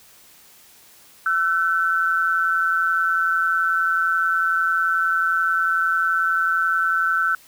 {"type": "tone pair together", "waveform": "sine", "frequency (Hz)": [1340.8, 1512], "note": ["E6", "F#6"], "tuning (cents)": [29, 37], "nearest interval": "major second", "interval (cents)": 208, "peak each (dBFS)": -20, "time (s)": [1.26, 7.35], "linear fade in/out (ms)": 2, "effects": ["white hiss -50 dBFS RMS until 7.47 s"]}